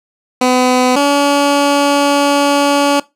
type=tone pair in turn; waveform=15% pulse; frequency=252.4 / 284.8 Hz; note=B3 / C#4; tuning=+38 / +47 cents; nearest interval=major second; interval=209 cents; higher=second; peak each=-3 dBFS; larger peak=neither; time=0.41-0.96 / 0.96-3 s; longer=second; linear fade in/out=5 ms; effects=noise-tail reverb RT60 0.2 s tail -20 dB re dry + low-pass 10000 Hz 12 dB/octave